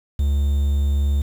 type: tone with quantisation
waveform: triangle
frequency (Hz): 70.8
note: C#2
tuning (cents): +37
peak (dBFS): -14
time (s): 0.19-1.22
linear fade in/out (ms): 5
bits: 7
effects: none

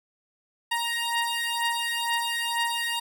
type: beating tone pair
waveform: 15% pulse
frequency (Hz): 935 / 937.1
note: A#5 / A#5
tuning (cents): +5 / +9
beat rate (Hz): 2.1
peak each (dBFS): -22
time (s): 0.71-3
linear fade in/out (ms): 10
effects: none

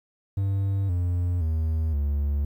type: tone with pitch steps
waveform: triangle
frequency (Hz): 98 / 88.32 / 79.6 / 71.74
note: G2 / F2 / D#2 / D2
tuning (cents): 0 / +20 / +40 / -40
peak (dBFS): -20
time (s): 0.37-2.45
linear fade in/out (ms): 5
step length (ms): 520
effects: 10-bit

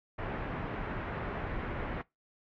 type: low-pass noise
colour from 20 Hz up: pink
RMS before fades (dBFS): -37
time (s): 0.18-2.02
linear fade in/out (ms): 10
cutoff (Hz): 2100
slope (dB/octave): 24
effects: noise-tail reverb RT60 0.2 s tail -22 dB re dry + AAC 48 kbps

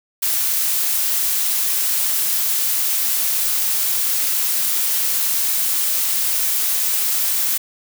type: noise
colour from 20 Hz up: blue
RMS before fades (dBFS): -19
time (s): 0.22-7.58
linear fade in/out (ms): 10
effects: none

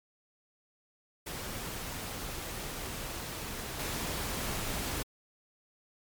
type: noise with level steps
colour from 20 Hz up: pink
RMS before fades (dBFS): -39 / -35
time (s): 1.26-5.03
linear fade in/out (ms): 10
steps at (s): 3.79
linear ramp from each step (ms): 2
effects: MP3 96 kbps

